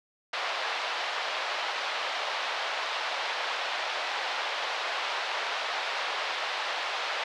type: band-pass noise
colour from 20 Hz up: pink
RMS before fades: -32 dBFS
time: 0.33-7.24 s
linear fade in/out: 5 ms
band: 620 to 4300 Hz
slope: 24 dB/octave
effects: none